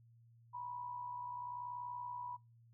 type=tone with amplitude modulation; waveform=sine; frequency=978 Hz; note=B5; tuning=17 cents flat; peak=-40 dBFS; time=0.53-2.37 s; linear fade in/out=20 ms; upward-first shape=sine; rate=60.8 Hz; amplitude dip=55%; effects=noise-tail reverb RT60 0.3 s tail -26 dB re dry + added 116 Hz sine -62 dBFS peak until 2.73 s

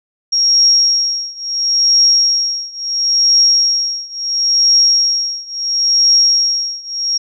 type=tone with tremolo; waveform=sine; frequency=5588 Hz; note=F8; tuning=in tune; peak=-6 dBFS; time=0.32-7.18 s; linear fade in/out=10 ms; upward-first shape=triangle; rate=0.73 Hz; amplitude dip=95%; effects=none

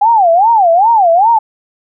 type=tone with vibrato; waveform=sine; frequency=787 Hz; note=G5; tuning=7 cents sharp; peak=-5 dBFS; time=0.01-1.39 s; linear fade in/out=10 ms; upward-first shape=sine; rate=2.5 Hz; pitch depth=300 cents each way; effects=none

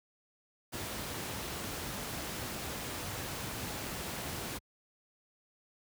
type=noise; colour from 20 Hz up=pink; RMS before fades=-39 dBFS; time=0.72-4.59 s; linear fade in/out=20 ms; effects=high-pass 60 Hz 12 dB/octave

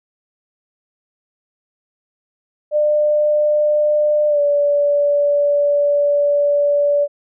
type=tone with pitch glide; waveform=sine; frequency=599 to 577.9 Hz; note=D5 to D5; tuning=+34 to -28 cents; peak=-12 dBFS; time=2.71-7.08 s; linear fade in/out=50 ms; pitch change=-62 cents; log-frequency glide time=4.28-4.4 s; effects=none

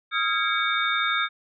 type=tone cluster; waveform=sine; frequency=1263 / 1375 / 1638 / 2248 / 3651 Hz; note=D#6 / F6 / G#6 / C#7 / A#7; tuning=+26 / -27 / -24 / +24 / -37 cents; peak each=-28 dBFS; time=0.11-1.29 s; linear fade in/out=50 ms; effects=none

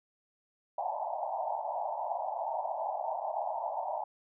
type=band-pass noise; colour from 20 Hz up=white; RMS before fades=-35 dBFS; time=0.78-4.04 s; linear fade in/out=5 ms; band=600 to 930 Hz; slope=96 dB/octave; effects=none

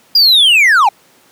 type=linear sweep; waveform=triangle; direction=down; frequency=4914 to 750 Hz; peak=-4 dBFS; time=0.15-0.89 s; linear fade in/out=5 ms; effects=pink hiss -48 dBFS RMS until 1.31 s + high-pass 200 Hz 12 dB/octave

